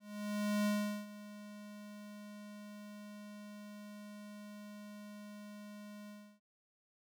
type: tone with ADSR envelope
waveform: square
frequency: 207.7 Hz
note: G#3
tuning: in tune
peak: -31 dBFS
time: 0-6.4 s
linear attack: 660 ms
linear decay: 400 ms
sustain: -18 dB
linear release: 310 ms
effects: none